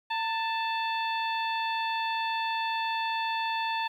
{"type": "harmonic tone with a mistuned harmonic", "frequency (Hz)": 880, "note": "A5", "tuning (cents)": 0, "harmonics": [1, 2, 3, 4, 5], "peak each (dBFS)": [-29, -36, -36, -38, -44], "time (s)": [0.1, 3.88], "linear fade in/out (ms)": 10, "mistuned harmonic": 1, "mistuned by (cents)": 53, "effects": ["10-bit"]}